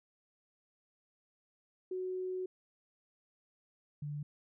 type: tone pair in turn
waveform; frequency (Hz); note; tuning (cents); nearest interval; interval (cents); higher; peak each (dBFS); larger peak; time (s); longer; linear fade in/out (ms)
sine; 370 / 146.83; F#4 / D3; 0 / 0; octave + major third; 1600; first; -35 / -37; first; 1.91-2.46 / 4.02-4.23; first; 5
effects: none